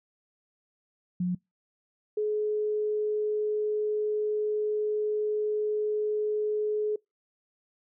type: tone pair in turn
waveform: sine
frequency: 179.5 / 423.9 Hz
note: F3 / G#4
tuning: +48 / +35 cents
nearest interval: octave + minor third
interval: 1487 cents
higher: second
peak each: -25 dBFS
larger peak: neither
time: 1.2-1.35 / 2.17-6.96 s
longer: second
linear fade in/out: 5 ms
effects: noise-tail reverb RT60 0.2 s tail -26 dB re dry